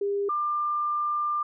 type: tone pair in turn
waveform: sine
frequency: 402.3 / 1193.8 Hz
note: G4 / D6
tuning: +45 / +28 cents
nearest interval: octave + perfect fifth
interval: 1883 cents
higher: second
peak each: -24 / -24 dBFS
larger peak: neither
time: 0.01-0.29 / 0.29-1.43 s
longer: second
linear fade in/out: 5 ms
effects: none